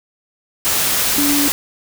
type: tone in noise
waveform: sine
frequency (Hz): 287.2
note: D4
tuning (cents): -39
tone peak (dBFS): -16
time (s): 1.18-1.48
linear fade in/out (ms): 0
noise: white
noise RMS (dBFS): -17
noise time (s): 0.65-1.52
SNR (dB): -2
effects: none